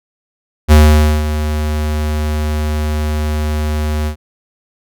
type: tone with ADSR envelope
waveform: square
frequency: 76 Hz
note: D#2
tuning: 40 cents flat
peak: -3 dBFS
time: 0.68-4.16 s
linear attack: 37 ms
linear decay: 510 ms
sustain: -12 dB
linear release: 91 ms
effects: none